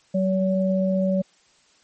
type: tone pair together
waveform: sine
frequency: 189.55 / 568 Hz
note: F#3 / C#5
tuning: +42 / +42 cents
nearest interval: octave + perfect fifth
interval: 1900 cents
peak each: -20 / -23 dBFS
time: 0.14-1.22 s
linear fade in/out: 10 ms
effects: white hiss -59 dBFS RMS until 1.83 s + MP3 32 kbps